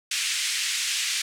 pink band-pass noise, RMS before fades -27 dBFS, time 0.11-1.22 s, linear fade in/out 5 ms, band 2100 to 9000 Hz, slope 24 dB/octave, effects none

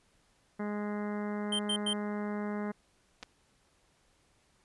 harmonic tone, 207.7 Hz, G#3, in tune, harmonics 1 / 2 / 3 / 4 / 5 / 6 / 7 / 8 / 9 / 10, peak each -34 / -40 / -44 / -46 / -48 / -50 / -51 / -52 / -53 / -54 dBFS, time 0.59-2.72 s, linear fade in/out 10 ms
square tone bursts, 3136 Hz, G7, in tune, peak -30 dBFS, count 3, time 1.52-1.933 s, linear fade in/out 5 ms, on 71 ms, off 100 ms
clicks, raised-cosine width 0.2 ms, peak -26 dBFS, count 2, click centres 3.228 / 3.232 s
effects pink hiss -69 dBFS RMS until 4.64 s + resampled to 24000 Hz

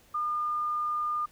sine tone, 1211 Hz, D#6, 47 cents flat, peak -27 dBFS, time 0.14-1.26 s, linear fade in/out 10 ms, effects pink hiss -60 dBFS RMS until 1.31 s

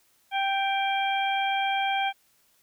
harmonic tone with a mistuned harmonic, 784 Hz, G5, in tune, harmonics 1 / 2 / 3 / 4, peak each -25 / -33 / -31 / -33 dBFS, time 0.31-2.13 s, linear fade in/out 50 ms, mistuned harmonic 4, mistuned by +42 cents, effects white hiss -65 dBFS RMS until 2.62 s

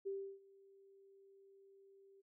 sine tone with ADSR envelope, 392 Hz, G4, in tune, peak -38 dBFS, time 0.05-2.22 s, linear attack 21 ms, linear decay 320 ms, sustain -24 dB, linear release 22 ms, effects none

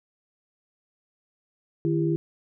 sine tone cluster, 155 / 335.3 / 398.7 Hz, D#3 / E4 / G4, -6 / +30 / +29 cents, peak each -25 / -24 / -30 dBFS, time 1.85-2.16 s, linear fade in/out 0 ms, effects none

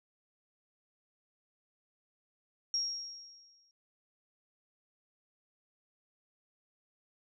sine tone with exponential decay, 5588 Hz, F8, in tune, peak -28 dBFS, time 2.74-3.71 s, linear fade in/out 1 ms, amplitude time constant 210 ms, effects none

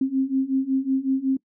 sine beating tone pair, 263.3 / 268.7 Hz, C4 / C4, +11 / +46 cents, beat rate 5.4 Hz, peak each -24 / -22 dBFS, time 0.01-1.37 s, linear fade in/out 5 ms, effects noise-tail reverb RT60 0.1 s tail -22 dB re dry

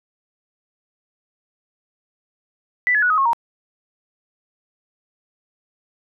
sine tone with pitch steps, 1981 / 1704.8 / 1467 / 1262.5 / 1086.4 / 934.9 Hz, B6 / G#6 / F#6 / D#6 / C#6 / A#5, +5 / +45 / -15 / +25 / -35 / +5 cents, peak -14 dBFS, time 2.87-3.332 s, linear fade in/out 0 ms, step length 77 ms, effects none

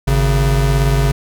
square tone pair together, 51.42 / 136.9 Hz, G#1 / C#3, -17 / -21 cents, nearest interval octave + perfect fourth, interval 1696 cents, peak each -15 dBFS, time 0.07-1.12 s, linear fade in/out 10 ms, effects none

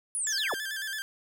sine linear sweep, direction down, 10310 to 301.2 Hz, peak -28 dBFS, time 0.15-0.54 s, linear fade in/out 0 ms
sawtooth tone with vibrato, 1655 Hz, G#6, 6 cents flat, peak -29 dBFS, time 0.27-1.02 s, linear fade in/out 0 ms, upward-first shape square, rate 9.1 Hz, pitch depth 76 cents each way
effects none

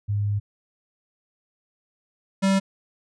sine / square tone pair in turn, 102.7 / 193.87 Hz, G#2 / G3, -19 / -19 cents, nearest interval major seventh, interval 1100 cents, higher second, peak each -21 / -18 dBFS, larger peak second, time 0.08-0.4 / 2.42-2.6 s, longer first, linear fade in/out 20 ms, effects resampled to 22050 Hz

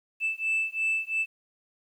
sine beating tone pair, 2637 / 2639.9 Hz, E7 / E7, 0 / +2 cents, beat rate 2.9 Hz, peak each -27 dBFS, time 0.2-1.26 s, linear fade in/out 50 ms, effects tanh soft clip ceiling -21 dBFS + 10-bit

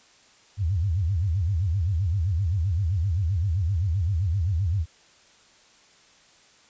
sine tone with vibrato, 89.8 Hz, F2, 49 cents sharp, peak -21 dBFS, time 0.57-4.86 s, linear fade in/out 50 ms, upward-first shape sine, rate 7.7 Hz, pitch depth 250 cents each way, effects white hiss -56 dBFS RMS until 6.69 s + resampled to 16000 Hz

